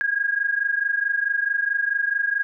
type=tone pair together; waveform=sine; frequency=1627 / 1651.6 Hz; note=G#6 / G#6; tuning=-36 / -10 cents; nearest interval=unison; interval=26 cents; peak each=-22 / -24 dBFS; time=0.01-2.43 s; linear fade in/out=0 ms; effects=none